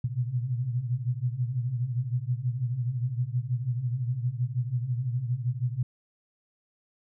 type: tone cluster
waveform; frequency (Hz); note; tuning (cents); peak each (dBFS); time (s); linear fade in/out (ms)
sine; 118.7 / 124.4 / 131; A#2 / B2 / C3; +32 / +13 / +2; -30 / -32 / -31; 0.04-5.83; 5
effects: none